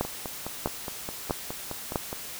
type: two click trains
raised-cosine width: 1 ms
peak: -19 / -11 dBFS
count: 11 / 4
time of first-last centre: 0.05-2.129 / 0.01-1.958 s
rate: 4.81 / 1.54 Hz
effects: white hiss -39 dBFS RMS until 2.39 s